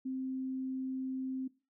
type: tone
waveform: sine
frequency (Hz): 261.6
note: C4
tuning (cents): 0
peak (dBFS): -34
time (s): 0.05-1.48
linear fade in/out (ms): 10
effects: noise-tail reverb RT60 0.3 s tail -19 dB re dry